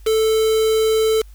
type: tone with quantisation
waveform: triangle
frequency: 440 Hz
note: A4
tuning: in tune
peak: -12 dBFS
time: 0.06-1.22 s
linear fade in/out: 10 ms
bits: 4
effects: added 50 Hz sine -38 dBFS peak until 1.34 s + white hiss -56 dBFS RMS until 1.34 s